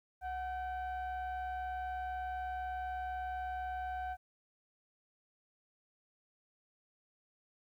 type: tone with frequency modulation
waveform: sine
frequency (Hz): 738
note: F#5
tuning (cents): -5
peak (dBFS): -35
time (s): 0.21-4.17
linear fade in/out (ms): 50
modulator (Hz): 802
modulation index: 0.63
effects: tanh soft clip ceiling -34 dBFS + 12-bit